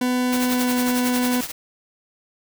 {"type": "tone with pitch glide", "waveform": "40% pulse", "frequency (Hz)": [250, 248.4], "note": ["B3", "B3"], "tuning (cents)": [21, 10], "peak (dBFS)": -18, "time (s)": [0.01, 1.41], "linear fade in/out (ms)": 5, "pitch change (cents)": -11, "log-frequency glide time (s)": [0.47, 0.77]}
{"type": "noise with tremolo", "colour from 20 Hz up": "white", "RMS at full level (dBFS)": -26, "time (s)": [0.32, 1.52], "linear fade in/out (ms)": 10, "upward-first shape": "triangle", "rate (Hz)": 11, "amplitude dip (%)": 85}
{"effects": []}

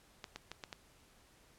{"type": "clicks", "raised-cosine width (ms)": 0.2, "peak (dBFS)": -26, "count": 5, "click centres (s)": [0.242, 0.36, 0.516, 0.638, 0.728], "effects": ["pink hiss -65 dBFS RMS until 1.58 s", "low-pass 12000 Hz 12 dB/octave"]}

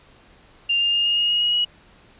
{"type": "tone with pitch steps", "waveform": "sine", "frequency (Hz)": [2794, 2810, 2826, 2843, 2859, 2876, 2893, 2909], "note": ["F7", "F7", "F7", "F7", "F7", "F#7", "F#7", "F#7"], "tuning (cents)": [0, 10, 20, 30, 40, -50, -40, -30], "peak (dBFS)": -17, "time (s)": [0.69, 1.65], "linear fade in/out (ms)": 10, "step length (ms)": 120, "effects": ["pink hiss -52 dBFS RMS until 2.19 s", "resampled to 8000 Hz"]}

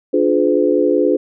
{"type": "chord", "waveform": "sine", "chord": "D diminished seventh", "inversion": "none", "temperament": "just", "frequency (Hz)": [293.7, 352.4, 422.9, 507.5], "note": ["D4", "F4", "Ab4", "Cb5"], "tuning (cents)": [0, 16, 31, 47], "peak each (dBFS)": -17, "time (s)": [0.13, 1.17], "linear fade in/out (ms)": 10, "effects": []}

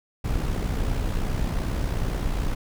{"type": "noise with amplitude modulation", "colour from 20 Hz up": "brown", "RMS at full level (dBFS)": -23, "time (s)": [0.24, 2.55], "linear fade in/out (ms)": 10, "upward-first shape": "sine", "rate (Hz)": 62.5, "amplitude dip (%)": 50, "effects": []}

